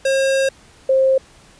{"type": "tone pair in turn", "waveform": ["square", "sine"], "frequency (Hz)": [538, 530], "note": ["C5", "C5"], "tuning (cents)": [48, 22], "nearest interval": "unison", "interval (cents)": 26, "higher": "first", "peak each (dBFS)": [-15, -11], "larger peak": "second", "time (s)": [[0.05, 0.49], [0.89, 1.18]], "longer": "first", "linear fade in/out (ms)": 5, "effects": ["pink hiss -48 dBFS RMS until 1.59 s", "resampled to 22050 Hz"]}